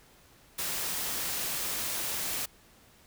white noise, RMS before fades -33 dBFS, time 0.58-2.46 s, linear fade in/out 10 ms, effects pink hiss -59 dBFS RMS until 3.06 s

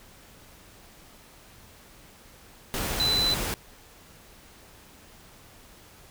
sine tone in noise, 4008 Hz, B7, 25 cents sharp, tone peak -22 dBFS, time 3-3.34 s, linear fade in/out 0 ms, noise pink, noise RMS -30 dBFS, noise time 2.74-3.54 s, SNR +5 dB, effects pink hiss -52 dBFS RMS until 6.1 s

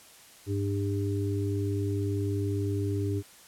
harmonic tone, 100 Hz, G2, 35 cents sharp, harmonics 1 / 3 / 4, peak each -28 / -33 / -34 dBFS, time 0.46-3.23 s, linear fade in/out 50 ms, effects white hiss -53 dBFS RMS until 3.47 s + low-pass 12000 Hz 12 dB/octave

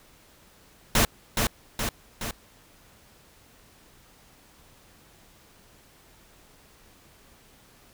pink noise with echo, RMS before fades -20 dBFS, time 0.95-1.05 s, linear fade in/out 2 ms, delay 420 ms, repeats 3, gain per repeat -4 dB, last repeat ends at 2.31 s, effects pink hiss -56 dBFS RMS until 7.93 s

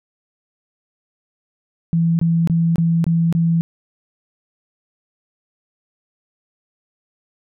sine tone bursts, 166.5 Hz, E3, 18 cents sharp, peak -13 dBFS, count 6, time 1.93-3.61 s, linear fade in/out 0 ms, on 260 ms, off 24 ms, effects none

